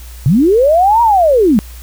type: linear two-way sweep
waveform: sine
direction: up then down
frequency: 116.54 to 958 to 187.2 Hz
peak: -6 dBFS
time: 0.26-1.59 s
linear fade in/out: 0 ms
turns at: 1.02 s
effects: added 60 Hz sine -29 dBFS peak until 1.82 s + white hiss -39 dBFS RMS until 1.82 s